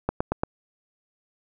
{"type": "click train", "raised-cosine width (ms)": 1, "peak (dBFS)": -9, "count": 4, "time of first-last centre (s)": [0.09, 0.435], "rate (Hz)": 8.7, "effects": []}